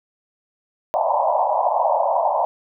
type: band-pass noise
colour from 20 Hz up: pink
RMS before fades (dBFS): -19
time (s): 0.94-2.45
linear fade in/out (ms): 0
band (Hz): 570 to 1000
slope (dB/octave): 96
effects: none